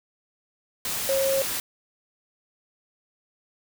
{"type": "tone in noise", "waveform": "sine", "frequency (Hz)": 541, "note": "C#5", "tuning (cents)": -42, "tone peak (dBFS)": -21, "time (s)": [1.09, 1.42], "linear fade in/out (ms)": 2, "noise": "white", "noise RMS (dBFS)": -29, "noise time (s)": [0.85, 1.6], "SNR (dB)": 5, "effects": []}